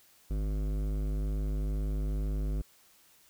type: tone with hard clipping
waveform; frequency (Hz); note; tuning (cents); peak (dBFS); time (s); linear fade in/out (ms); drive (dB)
sine; 51.1; G#1; -27; -31; 0.3-2.62; 10; 15
effects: white hiss -62 dBFS RMS until 3.29 s